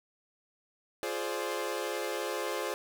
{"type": "chord", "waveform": "sawtooth", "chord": "D half-diminished seventh", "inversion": "first", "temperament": "equal with one note detuned", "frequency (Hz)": [349.2, 420.9, 523.3, 587.3], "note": ["F4", "Ab4", "C5", "D5"], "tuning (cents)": [0, 23, 0, 0], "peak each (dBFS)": [-35, -33, -33, -36], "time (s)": [1.03, 2.74], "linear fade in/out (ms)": 0, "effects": []}